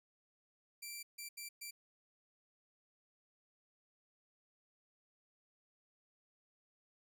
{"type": "tone bursts at uneven times", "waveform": "10% pulse", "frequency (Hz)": 2349, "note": "D7", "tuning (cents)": 0, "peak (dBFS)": -36, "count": 4, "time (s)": [[0.82, 1.03], [1.18, 1.29], [1.37, 1.49], [1.61, 1.71]], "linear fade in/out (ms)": 10, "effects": []}